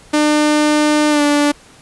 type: tone with pitch glide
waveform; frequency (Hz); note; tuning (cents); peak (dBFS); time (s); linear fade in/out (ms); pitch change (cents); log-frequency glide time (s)
sawtooth; 300 to 291.5; D4 to D4; +37 to -13; -7; 0.13-1.52; 10; -50; 1.1-1.22
effects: pink hiss -44 dBFS RMS until 1.81 s + resampled to 24000 Hz